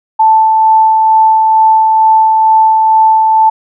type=tone with tremolo; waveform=sine; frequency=880 Hz; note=A5; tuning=in tune; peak=-3 dBFS; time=0.19-3.5 s; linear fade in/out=10 ms; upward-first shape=sine; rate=2.2 Hz; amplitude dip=25%; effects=none